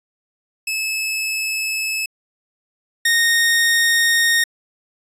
sawtooth tone pair in turn, 2600 / 1852.3 Hz, E7 / A#6, -24 / -12 cents, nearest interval tritone, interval 588 cents, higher first, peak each -17 / -10 dBFS, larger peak second, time 0.67-2.06 / 3.05-4.44 s, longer neither, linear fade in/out 5 ms, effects resampled to 32000 Hz

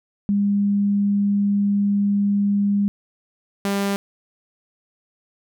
sine / sawtooth tone pair in turn, 202.1 / 199.09 Hz, G#3 / G3, -47 / +27 cents, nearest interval unison, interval 26 cents, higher first, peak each -16 dBFS, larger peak neither, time 0.29-2.88 / 3.65-3.96 s, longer first, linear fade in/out 0 ms, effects none

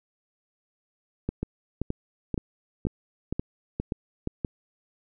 two click trains, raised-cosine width 3 ms, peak -15 / -14 dBFS, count 7 / 7, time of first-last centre 1.43-4.274 / 1.29-4.448 s, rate 2.11 / 1.9 Hz, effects none

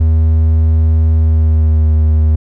triangle tone with pitch glide, 79.7 to 77.79 Hz, D#2 to D#2, +42 to 0 cents, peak -5 dBFS, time 0-2.36 s, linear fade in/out 10 ms, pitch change -42 cents, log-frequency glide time 1.16-1.92 s, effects none

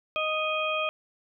harmonic tone with a mistuned harmonic, 622.3 Hz, D#5, in tune, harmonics 1 / 2 / 4 / 5, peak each -30 / -31 / -30 / -35 dBFS, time 0.16-0.89 s, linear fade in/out 0 ms, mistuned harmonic 5, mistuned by +58 cents, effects none

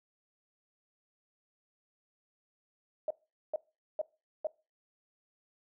sine tone bursts, 620 Hz, D#5, 6 cents flat, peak -29 dBFS, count 4, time 3.08-4.47 s, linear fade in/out 2 ms, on 25 ms, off 430 ms, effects noise-tail reverb RT60 0.3 s tail -21 dB re dry

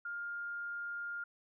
sine tone, 1408 Hz, F6, 14 cents sharp, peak -38 dBFS, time 0.05-1.24 s, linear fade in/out 5 ms, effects none

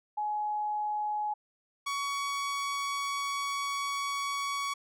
sine / sawtooth tone pair in turn, 842 / 1123.9 Hz, G#5 / C#6, +24 / +24 cents, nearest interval perfect fourth, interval 500 cents, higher second, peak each -29 / -27 dBFS, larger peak second, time 0.17-1.34 / 1.86-4.74 s, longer second, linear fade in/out 10 ms, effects low-pass 10000 Hz 12 dB/octave

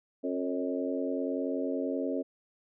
harmonic tone with a mistuned harmonic, 90.4 Hz, F#2, 40 cents flat, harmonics 3 / 4 / 5 / 6 / 7, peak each -32 / -38 / -36 / -37 / -39 dBFS, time 0.23-2.23 s, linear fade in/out 20 ms, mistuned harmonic 6, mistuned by +36 cents, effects none

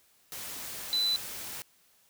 sine tone in noise, 3997 Hz, B7, 20 cents sharp, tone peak -25 dBFS, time 0.93-1.16 s, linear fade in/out 0 ms, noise white, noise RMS -40 dBFS, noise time 0.32-1.62 s, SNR +12 dB, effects white hiss -65 dBFS RMS until 2.09 s

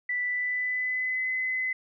sine tone with pitch glide, 1975.5 to 2030 Hz, B6 to B6, 0 to +47 cents, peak -26 dBFS, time 0.09-1.73 s, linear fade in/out 5 ms, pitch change +47 cents, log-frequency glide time 0.23-1.3 s, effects none

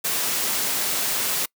white noise, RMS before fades -24 dBFS, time 0.04-1.46 s, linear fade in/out 10 ms, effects noise-tail reverb RT60 0.1 s tail -25 dB re dry + high-pass 150 Hz 12 dB/octave

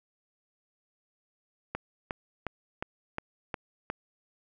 click train, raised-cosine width 0.5 ms, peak -17 dBFS, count 7, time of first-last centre 1.75-3.901 s, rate 2.79 Hz, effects none

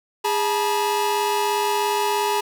45% pulse tone cluster, 410.5 / 867 / 964 Hz, G#4 / A5 / B5, -20 / -26 / -42 cents, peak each -24 dBFS, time 0.24-2.41 s, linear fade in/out 10 ms, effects none

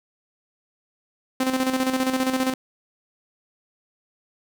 sawtooth tone with tremolo, 260 Hz, C4, 11 cents flat, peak -15 dBFS, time 1.4-2.54 s, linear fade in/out 5 ms, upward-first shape square, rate 15 Hz, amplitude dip 55%, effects none

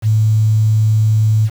sine tone with quantisation, 108.8 Hz, A2, 19 cents flat, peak -9 dBFS, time 0.02-1.5 s, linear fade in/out 50 ms, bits 6, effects none

